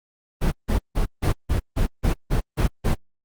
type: noise bursts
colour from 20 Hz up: brown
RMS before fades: -19 dBFS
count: 10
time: 0.41-2.95 s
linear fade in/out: 20 ms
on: 110 ms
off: 160 ms
effects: Opus 24 kbps

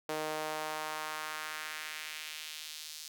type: tone with high-pass filter sweep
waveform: sawtooth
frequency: 154.8 Hz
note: D#3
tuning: 9 cents flat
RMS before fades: -40 dBFS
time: 0.09-3.08 s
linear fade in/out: 0 ms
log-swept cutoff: 480 to 4800 Hz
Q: 1.4
effects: none

